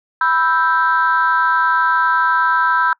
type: chord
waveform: sine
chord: E minor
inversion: second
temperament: equal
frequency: 987.8 / 1318.5 / 1568 Hz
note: B5 / E6 / G6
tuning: 0 / 0 / 0 cents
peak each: -16 dBFS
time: 0.21-2.93 s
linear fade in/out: 2 ms
effects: noise-tail reverb RT60 0.1 s tail -26 dB re dry + tanh soft clip ceiling -5 dBFS